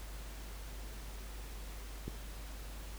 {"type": "click", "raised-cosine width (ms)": 3, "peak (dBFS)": -27, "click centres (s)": 2.08, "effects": ["added 50 Hz sine -44 dBFS peak until 2.98 s", "pink hiss -52 dBFS RMS until 2.98 s"]}